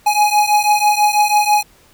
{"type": "beating tone pair", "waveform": "square", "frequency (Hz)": [834, 840.1], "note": ["G#5", "G#5"], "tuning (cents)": [7, 20], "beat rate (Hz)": 6.1, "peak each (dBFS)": [-14, -16], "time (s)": [0.06, 1.63], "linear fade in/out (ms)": 10, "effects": ["pink hiss -50 dBFS RMS until 1.93 s"]}